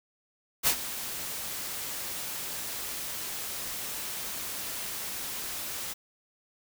white noise with ADSR envelope, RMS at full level -22 dBFS, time 0.63-5.94 s, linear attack 42 ms, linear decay 77 ms, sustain -14 dB, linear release 17 ms, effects none

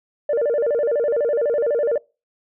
sine tone with vibrato, 523.3 Hz, C5, in tune, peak -15 dBFS, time 0.29-1.98 s, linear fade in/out 5 ms, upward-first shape square, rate 12 Hz, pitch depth 200 cents each way, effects noise-tail reverb RT60 0.3 s tail -25 dB re dry + tanh soft clip ceiling -14 dBFS

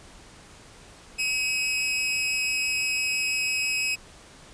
sawtooth tone with amplitude modulation, 2551 Hz, D#7, 43 cents sharp, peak -18 dBFS, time 1.18-3.96 s, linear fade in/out 20 ms, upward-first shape sine, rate 260 Hz, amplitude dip 55%, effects pink hiss -49 dBFS RMS until 4.53 s + resampled to 22050 Hz

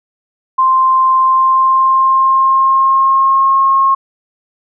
sine tone with pitch glide, 1046.5 to 1080.3 Hz, C6 to C#6, 0 to -45 cents, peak -7 dBFS, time 0.58-3.95 s, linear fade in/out 10 ms, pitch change +55 cents, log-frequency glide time 1.18-3.6 s, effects none

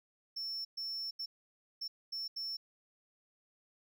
triangle tone bursts at uneven times, 5400 Hz, E8, 41 cents sharp, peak -36 dBFS, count 6, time 0.36-0.65 / 0.77-1.11 / 1.19-1.26 / 1.81-1.88 / 2.12-2.28 / 2.36-2.57 s, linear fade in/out 10 ms, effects none

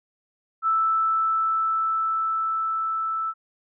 sine tone with level ramp, 1318.5 Hz, E6, in tune, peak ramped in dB -18 to -24 dBFS, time 0.62-3.34 s, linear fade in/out 50 ms, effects none

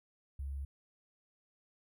sine tone with sample-and-hold, 69 Hz, C#2, 7 cents flat, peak -37 dBFS, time 0.39-0.65 s, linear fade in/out 5 ms, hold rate 11025 Hz, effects none

